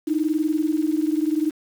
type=tone pair together; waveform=sine; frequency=302.8 / 323.4 Hz; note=D#4 / E4; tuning=-47 / -33 cents; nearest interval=minor second; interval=114 cents; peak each=-21 / -23 dBFS; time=0.07-1.51 s; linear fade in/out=10 ms; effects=7-bit